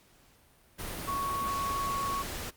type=tone in noise; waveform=sine; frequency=1111 Hz; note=C#6; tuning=4 cents sharp; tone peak=-30 dBFS; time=1.07-2.23 s; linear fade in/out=20 ms; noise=pink; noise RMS=-38 dBFS; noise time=0.78-2.51 s; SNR=+5 dB; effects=pink hiss -62 dBFS RMS until 2.56 s + Opus 48 kbps